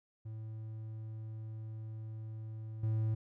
triangle tone with level steps, 110 Hz, A2, in tune, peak -39 / -28 dBFS, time 0.25-3.15 s, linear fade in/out 10 ms, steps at 2.83 s, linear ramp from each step 5 ms, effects none

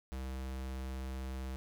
square tone, 65.41 Hz, C2, in tune, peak -39 dBFS, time 0.12-1.56 s, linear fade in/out 0 ms, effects none

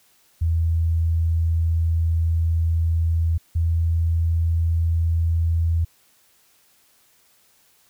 sine tone pair in turn, 82.41 / 82.89 Hz, E2 / E2, 0 / +10 cents, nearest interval unison, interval 10 cents, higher second, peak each -17 dBFS, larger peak neither, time 0.41-3.38 / 3.55-5.85 s, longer first, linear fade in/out 10 ms, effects white hiss -59 dBFS RMS until 7.89 s

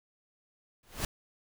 pink noise with exponential growth, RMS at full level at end -29 dBFS, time 0.83-1.05 s, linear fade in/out 2 ms, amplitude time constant 47 ms, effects none

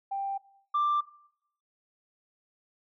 sine tone pair in turn, 788 / 1180.7 Hz, G5 / D6, +9 / +9 cents, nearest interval perfect fifth, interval 700 cents, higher second, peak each -29 / -22 dBFS, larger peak second, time 0.11-0.38 / 0.74-1.01 s, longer neither, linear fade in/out 10 ms, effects noise-tail reverb RT60 0.7 s tail -20 dB re dry + tanh soft clip ceiling -21 dBFS

